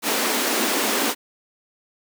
pink high-pass noise, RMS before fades -22 dBFS, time 0.02-1.15 s, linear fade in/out 50 ms, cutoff 210 Hz, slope 96 dB/octave, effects none

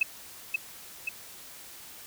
sine tone with echo, 2600 Hz, E7, 24 cents flat, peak -19 dBFS, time 0.01-0.03 s, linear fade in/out 5 ms, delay 530 ms, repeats 2, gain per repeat -4 dB, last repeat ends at 1.09 s, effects white hiss -47 dBFS RMS until 2.06 s

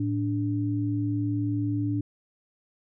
sine tone pair together, 110 / 291.4 Hz, A2 / D4, 0 / -13 cents, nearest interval octave + perfect fourth, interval 1687 cents, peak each -27 dBFS, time 0-2.01 s, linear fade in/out 5 ms, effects none

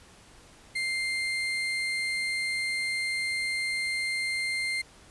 35% pulse tone, 2100 Hz, C7, 6 cents sharp, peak -26 dBFS, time 0.75-4.82 s, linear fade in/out 10 ms, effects pink hiss -54 dBFS RMS until 5.1 s + resampled to 24000 Hz

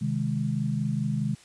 sine chord, Ab major, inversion first, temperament equal, 130.81 / 155.56 / 207.7 Hz, C3 / Eb3 / Ab3, 0 / 0 / 0 cents, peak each -29 dBFS, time 0.01-1.35 s, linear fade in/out 10 ms, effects white hiss -54 dBFS RMS until 1.44 s + resampled to 22050 Hz

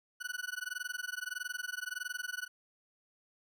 40% pulse tone with amplitude modulation, 1480 Hz, F#6, in tune, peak -33 dBFS, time 0.2-2.48 s, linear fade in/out 20 ms, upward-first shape sine, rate 21.6 Hz, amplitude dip 100%, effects none

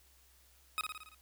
20% pulse tone with echo, 1262 Hz, D#6, 24 cents sharp, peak -27 dBFS, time 0.78-0.81 s, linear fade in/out 0 ms, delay 56 ms, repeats 6, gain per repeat -4 dB, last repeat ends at 1.146 s, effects added 64 Hz sine -66 dBFS peak until 1.21 s + white hiss -66 dBFS RMS until 1.21 s

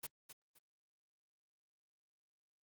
white noise with echo, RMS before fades -43 dBFS, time 0.03-0.07 s, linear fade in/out 10 ms, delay 260 ms, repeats 2, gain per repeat -11 dB, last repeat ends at 0.59 s, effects Opus 32 kbps

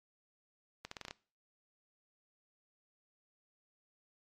accelerating click train, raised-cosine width 0.2 ms, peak -25 dBFS, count 7, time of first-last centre 0.85-1.109 s, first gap 64 ms, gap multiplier 0.84, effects noise-tail reverb RT60 0.4 s tail -21 dB re dry + MP3 64 kbps

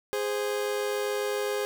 40% pulse tone pair together, 413 / 520.3 Hz, G#4 / C5, -10 / -10 cents, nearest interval major third, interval 400 cents, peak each -28 / -31 dBFS, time 0.13-1.65 s, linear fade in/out 0 ms, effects none

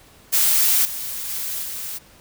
blue noise with level steps, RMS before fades -17 / -29 / -27 / -30 dBFS, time 0.32-1.99 s, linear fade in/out 20 ms, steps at 0.85 / 1.29 / 1.63 s, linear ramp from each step 2 ms, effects pink hiss -50 dBFS RMS until 2.2 s

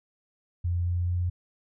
sine tone with pitch steps, 87.31 / 87.97 / 88.63 Hz, F2 / F2 / F2, 0 / +13 / +26 cents, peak -24 dBFS, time 0.64-1.3 s, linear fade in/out 10 ms, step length 220 ms, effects none

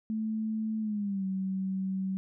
sine tone with pitch glide, 218.8 to 190.48 Hz, A3 to G3, -9 to -49 cents, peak -29 dBFS, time 0.1-2.17 s, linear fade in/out 0 ms, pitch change -240 cents, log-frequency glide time 0.8-1.25 s, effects none

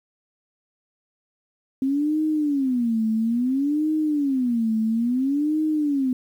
sine tone with vibrato, 261.6 Hz, C4, in tune, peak -19 dBFS, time 1.82-6.13 s, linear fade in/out 2 ms, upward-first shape sine, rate 0.59 Hz, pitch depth 300 cents each way, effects 9-bit

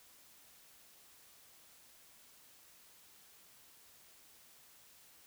silence, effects white hiss -62 dBFS RMS until 5.26 s

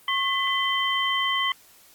sine tone cluster, 1086 / 2013 / 3105 Hz, C#6 / B6 / G7, -36 / +33 / -17 cents, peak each -26 dBFS, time 0.08-1.52 s, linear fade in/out 2 ms, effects white hiss -54 dBFS RMS until 1.94 s + Opus 32 kbps

